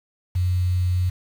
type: tone with quantisation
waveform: sine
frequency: 90.4 Hz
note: F#2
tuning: 40 cents flat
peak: -18 dBFS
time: 0.35-1.1 s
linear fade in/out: 10 ms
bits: 7
effects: none

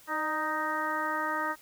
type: harmonic tone with a mistuned harmonic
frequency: 311.1 Hz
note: D#4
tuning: in tune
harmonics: 1 / 2 / 3 / 4 / 5 / 6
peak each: -39 / -38 / -34 / -33 / -36 / -36 dBFS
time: 0.07-1.56 s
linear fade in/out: 50 ms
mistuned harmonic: 2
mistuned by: -39 cents
effects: white hiss -56 dBFS RMS until 1.61 s

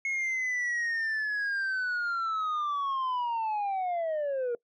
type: linear sweep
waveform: sine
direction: down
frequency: 2176 to 466.2 Hz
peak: -25 dBFS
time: 0.05-4.55 s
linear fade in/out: 2 ms
effects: noise-tail reverb RT60 0.1 s tail -23 dB re dry + tanh soft clip ceiling -27 dBFS

